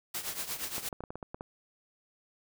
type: noise with tremolo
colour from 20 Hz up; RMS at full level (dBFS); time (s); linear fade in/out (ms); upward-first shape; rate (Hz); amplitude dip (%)
white; -34; 0.14-0.89; 5; triangle; 8.5; 80
type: clicks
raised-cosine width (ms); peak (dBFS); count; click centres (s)
1; -25; 9; 0.781 / 0.928 / 1.006 / 1.038 / 1.105 / 1.156 / 1.228 / 1.345 / 1.409
effects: none